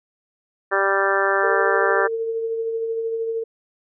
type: harmonic tone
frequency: 196 Hz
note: G3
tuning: in tune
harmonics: 2 / 3 / 4 / 5 / 6 / 7 / 8 / 9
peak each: -23 / -24 / -27 / -28 / -25 / -26 / -24 / -25 dBFS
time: 0.71-2.08 s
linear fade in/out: 20 ms
type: tone with tremolo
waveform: sine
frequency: 453.4 Hz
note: A#4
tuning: 48 cents flat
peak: -20 dBFS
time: 1.43-3.44 s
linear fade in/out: 10 ms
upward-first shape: triangle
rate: 13 Hz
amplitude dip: 40%
effects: none